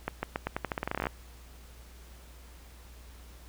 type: accelerating click train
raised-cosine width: 0.5 ms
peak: -15 dBFS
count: 18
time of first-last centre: 0.08-1.069 s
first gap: 150 ms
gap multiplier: 0.86
effects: added 60 Hz sine -49 dBFS peak until 3.48 s + pink hiss -56 dBFS RMS until 3.48 s